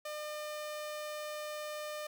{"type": "tone", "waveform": "sawtooth", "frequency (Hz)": 603, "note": "D5", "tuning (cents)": 46, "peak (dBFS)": -35, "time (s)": [0.05, 2.07], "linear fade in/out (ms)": 5, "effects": []}